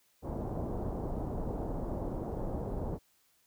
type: low-pass noise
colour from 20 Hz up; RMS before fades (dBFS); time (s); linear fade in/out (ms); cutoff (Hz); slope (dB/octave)
pink; -36; 0.22-2.99; 50; 790; 24
effects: white hiss -70 dBFS RMS until 3.46 s